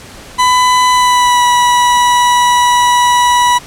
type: tone with pitch glide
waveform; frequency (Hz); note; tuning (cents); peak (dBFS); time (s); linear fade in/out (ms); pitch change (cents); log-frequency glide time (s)
40% pulse; 1000 to 976.6; B5 to B5; +21 to -20; -6; 0.38-3.59; 20; -41; 0.92-1.43
effects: pink hiss -33 dBFS RMS until 3.66 s + low-pass 10000 Hz 12 dB/octave